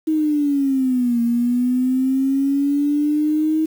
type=linear two-way sweep; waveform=sine; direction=down then up; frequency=316.9 to 233.1 to 316.9 Hz; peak=-15 dBFS; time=0.07-3.66 s; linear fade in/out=10 ms; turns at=1.21 s; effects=7-bit